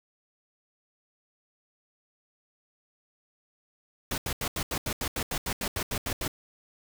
pink noise bursts, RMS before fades -31 dBFS, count 15, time 4.11-6.279 s, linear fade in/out 2 ms, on 69 ms, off 81 ms, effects none

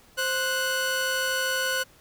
sawtooth tone pair together, 523.3 / 1477.6 Hz, C5 / F#6, 0 / -3 cents, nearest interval octave + tritone, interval 1797 cents, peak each -26 / -22 dBFS, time 0.17-1.84 s, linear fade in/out 20 ms, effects pink hiss -56 dBFS RMS until 2 s

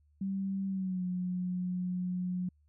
sine tone with pitch glide, 194 to 181.01 Hz, G3 to F#3, -18 to -38 cents, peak -31 dBFS, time 0.21-2.49 s, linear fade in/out 5 ms, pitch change -120 cents, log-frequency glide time 0.68-1.04 s, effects added 74 Hz sine -64 dBFS peak until 2.68 s

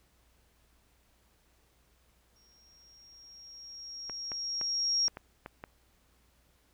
sine tone with exponential growth, 5588 Hz, F8, in tune, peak -24 dBFS, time 2.36-5.08 s, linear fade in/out 1 ms, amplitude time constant 590 ms
clicks, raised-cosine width 0.5 ms, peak -26 dBFS, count 7, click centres 4.097 / 4.318 / 4.613 / 5.082 / 5.171 / 5.461 / 5.639 s
effects added 60 Hz sine -69 dBFS peak until 6.73 s + pink hiss -69 dBFS RMS until 6.73 s

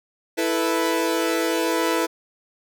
sawtooth chord, E suspended fourth, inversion none, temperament equal, 329.6 / 440 / 493.9 Hz, E4 / A4 / B4, 0 / 0 / 0 cents, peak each -19 / -23 / -21 dBFS, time 0.37-2.07 s, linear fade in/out 20 ms, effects none

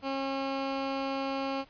15% pulse tone, 271.2 Hz, C#4, 38 cents flat, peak -24 dBFS, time 0.02-1.65 s, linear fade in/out 50 ms, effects pink hiss -59 dBFS RMS until 1.69 s + resampled to 11025 Hz

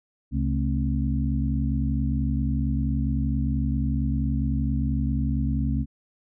harmonic tone with a mistuned harmonic, 67.4 Hz, C#2, 48 cents flat, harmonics 1 / 2 / 3 / 4, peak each -25 / -27 / -29 / -30 dBFS, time 0.31-5.86 s, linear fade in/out 50 ms, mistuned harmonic 3, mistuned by +140 cents, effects none

